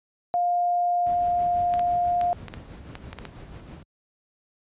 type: tone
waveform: sine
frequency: 705 Hz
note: F5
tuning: 16 cents sharp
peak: -20 dBFS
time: 0.34-2.33 s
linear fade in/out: 0 ms
type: noise with tremolo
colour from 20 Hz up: brown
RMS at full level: -36 dBFS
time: 1.06-3.83 s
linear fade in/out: 5 ms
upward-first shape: sine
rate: 6.1 Hz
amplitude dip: 45%
type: clicks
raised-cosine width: 0.3 ms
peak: -20 dBFS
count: 9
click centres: 1.739 / 1.794 / 2.213 / 2.483 / 2.539 / 2.954 / 3.13 / 3.187 / 3.253 s
effects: high-pass 60 Hz 12 dB/octave + resampled to 8000 Hz